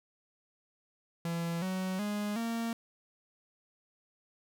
45% pulse tone with pitch steps, 168.5 / 186.96 / 207.4 / 230.2 Hz, E3 / F#3 / G#3 / A#3, +38 / +18 / -2 / -22 cents, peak -32 dBFS, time 1.25-2.73 s, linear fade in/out 2 ms, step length 370 ms, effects none

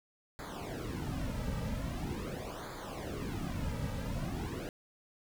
brown noise with flanger, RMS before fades -38 dBFS, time 0.39-4.69 s, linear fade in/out 0 ms, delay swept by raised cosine 0.35 to 2.85 ms, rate 0.43 Hz, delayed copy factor -0.85, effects none

